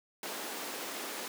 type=high-pass noise; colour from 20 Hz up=pink; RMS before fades=-40 dBFS; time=0.23-1.28 s; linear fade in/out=2 ms; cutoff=270 Hz; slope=24 dB/octave; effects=none